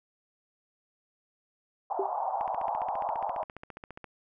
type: band-pass noise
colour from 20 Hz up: pink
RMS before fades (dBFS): -32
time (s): 1.9-3.44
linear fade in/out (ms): 5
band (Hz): 700 to 920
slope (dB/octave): 48
type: tone with exponential decay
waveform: sine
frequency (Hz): 392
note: G4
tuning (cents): 0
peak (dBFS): -23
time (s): 1.99-2.12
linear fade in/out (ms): 5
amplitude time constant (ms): 27
type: click train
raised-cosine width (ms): 0.5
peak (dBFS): -27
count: 25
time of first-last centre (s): 2.41-4.043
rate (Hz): 14.7
effects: none